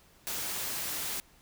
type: noise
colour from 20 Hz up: white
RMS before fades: -35 dBFS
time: 0.27-1.2 s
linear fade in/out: 0 ms
effects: pink hiss -61 dBFS RMS until 1.41 s